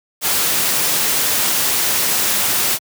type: noise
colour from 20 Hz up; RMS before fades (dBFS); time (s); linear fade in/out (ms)
white; -17; 0.21-2.79; 50
effects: high-pass 100 Hz 12 dB/octave